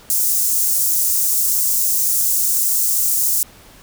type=high-pass noise; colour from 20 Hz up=white; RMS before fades=-17 dBFS; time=0.1-3.43 s; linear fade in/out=0 ms; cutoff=6400 Hz; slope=24 dB/octave; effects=pink hiss -45 dBFS RMS until 3.82 s